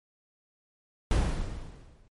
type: noise with exponential decay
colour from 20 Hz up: brown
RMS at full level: -20 dBFS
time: 1.11-2.08 s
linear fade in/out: 1 ms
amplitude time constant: 210 ms
effects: MP3 48 kbps